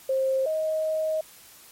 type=tone pair in turn; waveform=sine; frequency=530 / 628.9 Hz; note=C5 / D#5; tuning=+22 / +18 cents; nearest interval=minor third; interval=296 cents; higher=second; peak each=-21 / -23 dBFS; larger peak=first; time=0.09-0.46 / 0.46-1.21 s; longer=second; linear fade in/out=5 ms; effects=white hiss -50 dBFS RMS until 1.71 s + MP3 64 kbps